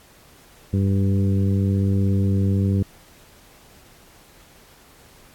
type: harmonic tone with a mistuned harmonic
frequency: 98 Hz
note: G2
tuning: in tune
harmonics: 1 / 2 / 3 / 4 / 5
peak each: -18 / -22 / -30 / -32 / -36 dBFS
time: 0.73-2.83 s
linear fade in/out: 5 ms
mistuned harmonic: 1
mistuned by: -17 cents
effects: pink hiss -51 dBFS RMS until 5.34 s + AAC 64 kbps